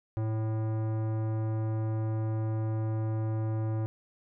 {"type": "tone with tanh clipping", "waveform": "sine", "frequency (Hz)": 110, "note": "A2", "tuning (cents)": 0, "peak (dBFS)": -30, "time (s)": [0.17, 3.86], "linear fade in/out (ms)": 0, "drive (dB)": 17, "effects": []}